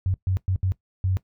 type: tone bursts at uneven times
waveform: sine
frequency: 93.8 Hz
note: F#2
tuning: 24 cents sharp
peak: -20 dBFS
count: 5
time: 0.06-0.14 / 0.27-0.37 / 0.48-0.56 / 0.63-0.72 / 1.04-1.17 s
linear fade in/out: 0 ms
effects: noise-tail reverb RT60 0.1 s tail -17 dB re dry